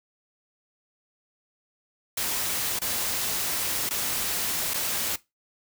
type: noise with dropouts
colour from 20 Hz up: white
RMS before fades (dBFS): -28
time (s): 2.17-5.16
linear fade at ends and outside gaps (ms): 5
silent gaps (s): 2.79-2.816 / 3.892-3.907 / 4.737-4.741
effects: noise-tail reverb RT60 0.2 s tail -19 dB re dry